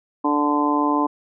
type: harmonic tone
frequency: 146.83 Hz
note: D3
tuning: in tune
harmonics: 2 / 3 / 4 / 5 / 6 / 7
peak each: -20 / -29 / -30 / -29 / -24 / -22 dBFS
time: 0.24-1.07 s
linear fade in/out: 10 ms
effects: none